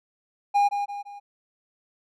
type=tone with echo; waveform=triangle; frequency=812 Hz; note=G#5; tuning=39 cents flat; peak=-15 dBFS; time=0.54-0.69 s; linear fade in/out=20 ms; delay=170 ms; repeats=3; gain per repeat=-7 dB; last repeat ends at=1.2 s; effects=none